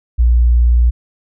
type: tone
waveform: sine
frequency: 59.5 Hz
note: A#1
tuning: 36 cents sharp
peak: -7 dBFS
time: 0.18-0.91 s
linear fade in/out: 20 ms
effects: none